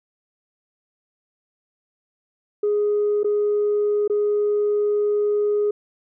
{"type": "tone with dropouts", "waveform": "sine", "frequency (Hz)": 415.3, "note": "G#4", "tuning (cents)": 0, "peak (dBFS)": -16, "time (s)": [2.63, 5.71], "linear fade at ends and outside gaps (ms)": 5, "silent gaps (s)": [[3.233, 3.244], [4.078, 4.098]], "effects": ["tanh soft clip ceiling -14 dBFS"]}